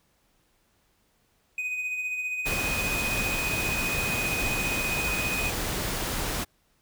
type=tone with tremolo; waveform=triangle; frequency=2498 Hz; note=D#7; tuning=6 cents sharp; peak=-25 dBFS; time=1.58-5.5 s; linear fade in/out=2 ms; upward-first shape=sine; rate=15 Hz; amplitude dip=40%
type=noise; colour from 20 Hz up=pink; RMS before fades=-30 dBFS; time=2.45-6.45 s; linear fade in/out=20 ms
effects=pink hiss -68 dBFS RMS until 6.81 s